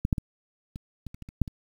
clicks, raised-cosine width 5 ms, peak -12 / -9 / -17 / -25 / -25 / -30 / -28 / -30 / -9 / -24 dBFS, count 10, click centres 0.051 / 0.128 / 0.182 / 0.759 / 1.067 / 1.145 / 1.223 / 1.289 / 1.417 / 1.478 s, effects 8-bit

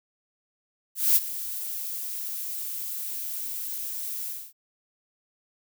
violet noise with ADSR envelope, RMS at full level -18 dBFS, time 0.95-4.53 s, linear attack 210 ms, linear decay 33 ms, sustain -15 dB, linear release 250 ms, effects none

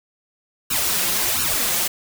white noise with flanger, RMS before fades -21 dBFS, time 0.7-1.88 s, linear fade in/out 10 ms, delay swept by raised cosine 0.71 to 5.81 ms, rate 1.4 Hz, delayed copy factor +0.9, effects none

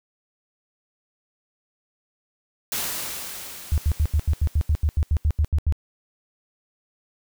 white noise with exponential decay, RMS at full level -26 dBFS, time 2.72-5.48 s, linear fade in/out 1 ms, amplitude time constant 600 ms
sine tone bursts, 76 Hz, D#2, 40 cents flat, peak -16 dBFS, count 15, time 3.72-5.724 s, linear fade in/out 0 ms, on 58 ms, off 81 ms
effects none

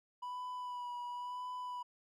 triangle tone with vibrato, 985 Hz, B5, 5 cents flat, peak -38 dBFS, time 0.22-1.83 s, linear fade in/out 10 ms, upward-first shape sine, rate 0.96 Hz, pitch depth 23 cents each way, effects none

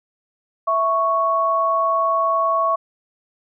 sine tone pair together, 659.3 / 1108.8 Hz, E5 / C#6, 0 / 0 cents, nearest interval major sixth, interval 900 cents, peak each -21 / -17 dBFS, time 0.67-2.76 s, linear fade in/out 10 ms, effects none

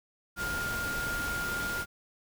sine tone in noise, 1410 Hz, F6, 16 cents sharp, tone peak -32 dBFS, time 0.36-1.86 s, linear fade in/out 50 ms, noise pink, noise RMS -37 dBFS, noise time 0.36-1.86 s, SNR +2 dB, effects none

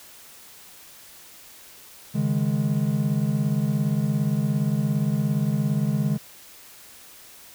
triangle chord, C# suspended second, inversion none, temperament just, 138.59 / 155.92 / 207.9 Hz, C#3 / D#3 / G#3, 0 / +4 / +2 cents, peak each -23 dBFS, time 2.14-6.18 s, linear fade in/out 20 ms, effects white hiss -47 dBFS RMS until 7.54 s

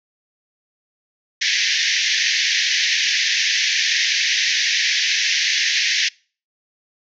pink band-pass noise, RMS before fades -19 dBFS, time 1.41-6.09 s, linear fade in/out 10 ms, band 1700 to 6300 Hz, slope 96 dB/octave, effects noise-tail reverb RT60 0.4 s tail -26 dB re dry

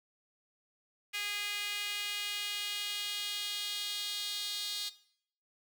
sawtooth tone with high-pass filter sweep, 411 Hz, G#4, 18 cents flat, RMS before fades -37 dBFS, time 1.13-4.9 s, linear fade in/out 20 ms, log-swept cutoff 2400 to 3800 Hz, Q 2.8, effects noise-tail reverb RT60 0.6 s tail -17 dB re dry

